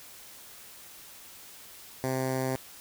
10% pulse tone with notch filter, 130.81 Hz, C3, in tune, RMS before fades -30 dBFS, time 2.04-2.56 s, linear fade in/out 0 ms, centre 3100 Hz, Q 1, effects white hiss -49 dBFS RMS until 2.8 s

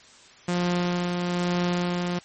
sawtooth tone with tremolo, 176.6 Hz, F3, 20 cents sharp, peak -18 dBFS, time 0.48-2.19 s, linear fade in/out 5 ms, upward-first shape sine, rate 1.1 Hz, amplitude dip 30%, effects white hiss -51 dBFS RMS until 2.24 s + MP3 32 kbps

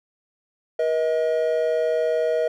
triangle tone pair together, 479.1 / 633 Hz, A#4 / D#5, +47 / +30 cents, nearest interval perfect fourth, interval 483 cents, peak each -20 dBFS, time 0.79-2.48 s, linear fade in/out 5 ms, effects none

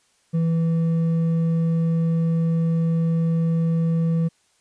sine tone with hard clipping, 164.81 Hz, E3, in tune, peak -19 dBFS, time 0.33-4.29 s, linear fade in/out 20 ms, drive 4 dB, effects white hiss -63 dBFS RMS until 4.6 s + resampled to 22050 Hz

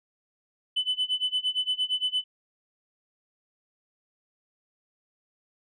sine tone with tremolo, 3010 Hz, F#7, 29 cents sharp, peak -20 dBFS, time 0.76-2.24 s, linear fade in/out 10 ms, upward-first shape sine, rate 8.7 Hz, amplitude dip 95%, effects tanh soft clip ceiling -20 dBFS

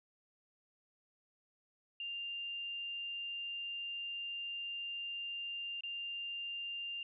sine tone with dropouts, 2794 Hz, F7, in tune, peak -39 dBFS, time 2-7.03 s, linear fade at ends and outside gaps 2 ms, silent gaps 5.808-5.835 s, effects none

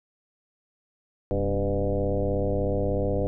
sine tone with frequency modulation, 290.8 Hz, D4, 17 cents flat, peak -22 dBFS, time 1.31-3.27 s, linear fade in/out 0 ms, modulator 103 Hz, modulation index 3.1, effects none

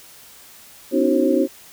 sine tone cluster, 255.9 / 290.6 / 318.5 / 373.7 / 536 Hz, C4 / D4 / D#4 / F#4 / C5, -38 / -18 / +41 / +17 / +42 cents, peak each -21 dBFS, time 0.91-1.48 s, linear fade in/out 50 ms, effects white hiss -45 dBFS RMS until 1.72 s

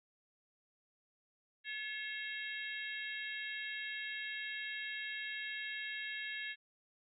harmonic tone with a mistuned harmonic, 541 Hz, C#5, 42 cents flat, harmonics 3 / 4 / 5 / 6 / 7, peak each -43 / -45 / -47 / -49 / -50 dBFS, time 1.64-6.56 s, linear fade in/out 50 ms, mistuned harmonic 3, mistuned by +91 cents, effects none

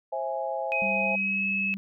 sine chord, C augmented, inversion none, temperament equal with one note detuned, 532.1 / 659.3 / 830.6 Hz, C5 / E5 / G#5, +29 / 0 / 0 cents, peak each -32 dBFS, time 0.12-1.16 s, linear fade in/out 10 ms
sine tone with pitch glide, 2518 to 2586 Hz, D#7 to E7, +20 to -34 cents, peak -25 dBFS, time 0.72-1.74 s, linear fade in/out 0 ms, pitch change +46 cents, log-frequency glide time 1.04-1.46 s
sine tone, 196 Hz, G3, in tune, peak -32 dBFS, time 0.82-1.77 s, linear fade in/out 0 ms
effects none

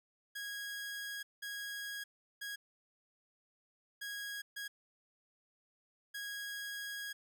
sawtooth tone bursts at uneven times, 1648 Hz, G#6, 14 cents flat, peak -37 dBFS, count 6, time 0.35-1.23 / 1.42-2.04 / 2.41-2.56 / 4.01-4.42 / 4.56-4.68 / 6.14-7.13 s, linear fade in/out 10 ms, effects none

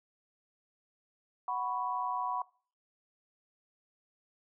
sine chord, F# suspended fourth, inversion none, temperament equal, 740 / 987.8 / 1108.7 Hz, F#5 / B5 / C#6, 0 / 0 / 0 cents, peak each -37 / -34 / -37 dBFS, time 1.48-2.42 s, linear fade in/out 2 ms, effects noise-tail reverb RT60 0.4 s tail -21 dB re dry

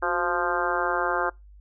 harmonic tone with a mistuned harmonic, 174.61 Hz, F3, in tune, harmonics 2 / 3 / 4 / 5 / 6 / 7 / 8 / 9, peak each -31 / -31 / -31 / -31 / -31 / -31 / -31 / -31 dBFS, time 0.02-1.3 s, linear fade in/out 10 ms, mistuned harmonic 2, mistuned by +73 cents, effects noise-tail reverb RT60 0.2 s tail -24 dB re dry + added 50 Hz sine -46 dBFS peak until 1.6 s

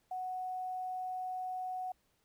sine tone with quantisation, 740 Hz, F#5, in tune, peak -36 dBFS, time 0.11-1.92 s, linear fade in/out 5 ms, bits 11, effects pink hiss -75 dBFS RMS until 2.24 s

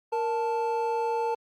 triangle tone pair together, 466.2 / 880 Hz, A#4 / A5, 0 / 0 cents, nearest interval major seventh, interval 1100 cents, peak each -26 dBFS, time 0.12-1.35 s, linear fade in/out 10 ms, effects Opus 48 kbps

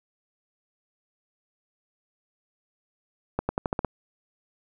accelerating click train, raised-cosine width 1 ms, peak -11 dBFS, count 7, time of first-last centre 3.39-3.847 s, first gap 100 ms, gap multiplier 0.89, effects none

